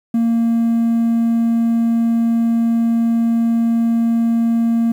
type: tone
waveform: triangle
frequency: 230.7 Hz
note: A#3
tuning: 18 cents flat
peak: -10 dBFS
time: 0.14-4.92 s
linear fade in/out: 5 ms
effects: tanh soft clip ceiling -6 dBFS + 8-bit